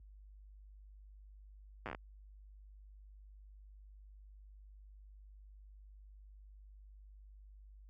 slowing click train, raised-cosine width 0.5 ms, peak -27 dBFS, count 8, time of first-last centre 1.86-1.949 s, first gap 8 ms, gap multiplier 1.15, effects added 50 Hz sine -49 dBFS peak until 7.89 s + high-pass 60 Hz 12 dB/octave

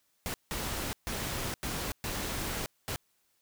pink noise bursts at uneven times, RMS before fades -35 dBFS, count 6, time 0.26-0.34 / 0.51-0.93 / 1.07-1.54 / 1.63-1.92 / 2.04-2.66 / 2.88-2.96 s, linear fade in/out 0 ms, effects white hiss -73 dBFS RMS until 3.41 s

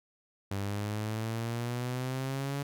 sawtooth exponential sweep, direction up, 98 to 142.2 Hz, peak -28 dBFS, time 0.51-2.63 s, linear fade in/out 5 ms, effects none

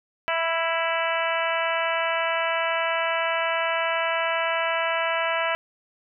harmonic tone with a mistuned harmonic, 329.6 Hz, E4, in tune, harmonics 2 / 3 / 4 / 5 / 6 / 7 / 8 / 9, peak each -27 / -29 / -30 / -31 / -32 / -32 / -33 / -34 dBFS, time 0.28-5.55 s, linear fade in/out 0 ms, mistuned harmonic 4, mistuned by +15 cents, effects none

